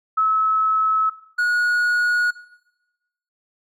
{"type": "tone pair in turn", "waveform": ["sine", "triangle"], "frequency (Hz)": [1295, 1451.8], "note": ["E6", "F#6"], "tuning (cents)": [-31, -33], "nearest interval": "major second", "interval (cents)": 198, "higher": "second", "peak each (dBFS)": -15, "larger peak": "neither", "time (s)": [[0.17, 1.1], [1.38, 2.31]], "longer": "neither", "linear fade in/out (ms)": 10, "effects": ["noise-tail reverb RT60 1.0 s tail -18 dB re dry"]}